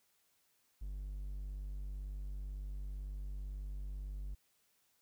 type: tone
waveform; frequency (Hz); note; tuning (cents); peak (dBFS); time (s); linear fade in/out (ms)
triangle; 49; G1; 0; -38; 0.81-4.35; 10
effects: white hiss -75 dBFS RMS until 5.01 s